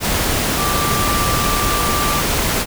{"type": "tone in noise", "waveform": "sine", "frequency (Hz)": 1174.7, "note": "D6", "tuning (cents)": 0, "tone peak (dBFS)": -20, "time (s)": [0.56, 2.24], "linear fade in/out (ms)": 50, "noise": "pink", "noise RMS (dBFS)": -18, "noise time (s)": [0, 2.66], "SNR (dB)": -5, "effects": []}